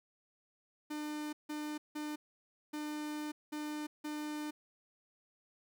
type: tone bursts at uneven times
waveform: 45% pulse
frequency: 300.7 Hz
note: D4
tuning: 41 cents sharp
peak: -38 dBFS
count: 6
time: 0.9-1.33 / 1.49-1.78 / 1.95-2.16 / 2.73-3.32 / 3.52-3.87 / 4.04-4.51 s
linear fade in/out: 10 ms
effects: none